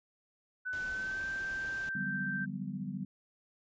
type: tone with pitch glide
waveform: sine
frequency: 1500 to 1564.6 Hz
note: F#6 to G6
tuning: +23 to -4 cents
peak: -34 dBFS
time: 0.65-2.46 s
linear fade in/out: 20 ms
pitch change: +73 cents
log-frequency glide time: 0.78-1.28 s
type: noise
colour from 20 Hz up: pink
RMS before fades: -49 dBFS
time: 0.73-1.89 s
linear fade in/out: 0 ms
type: chord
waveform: sine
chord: G major seventh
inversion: second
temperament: equal with one note detuned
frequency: 146.83 / 181.09 / 196 / 246.9 Hz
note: D3 / F#3 / G3 / B3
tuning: 0 / -37 / 0 / 0 cents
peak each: -43 / -42 / -39 / -43 dBFS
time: 1.95-3.05 s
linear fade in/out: 5 ms
effects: resampled to 16000 Hz